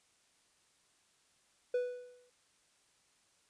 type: tone with exponential decay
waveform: triangle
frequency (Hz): 493.9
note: B4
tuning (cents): 0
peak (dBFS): -26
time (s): 1.74-2.3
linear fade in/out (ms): 5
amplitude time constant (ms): 120
effects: white hiss -71 dBFS RMS until 3.49 s + resampled to 22050 Hz